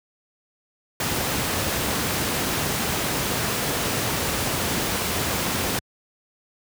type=noise; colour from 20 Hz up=pink; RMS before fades=-24 dBFS; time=1-5.79 s; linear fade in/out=2 ms; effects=high-pass 80 Hz 12 dB/octave